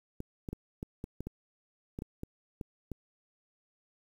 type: clicks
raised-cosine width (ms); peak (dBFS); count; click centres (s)
3; -25; 12; 0.204 / 0.488 / 0.53 / 0.829 / 1.041 / 1.206 / 1.27 / 1.989 / 2.021 / 2.234 / 2.612 / 2.917
effects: 9-bit